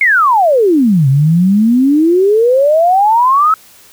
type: exponential two-way sweep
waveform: sine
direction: down then up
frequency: 2217 to 130.81 to 1318 Hz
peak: -6 dBFS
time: 0.01-3.54 s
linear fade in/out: 2 ms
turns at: 1.08 s
effects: white hiss -42 dBFS RMS until 3.92 s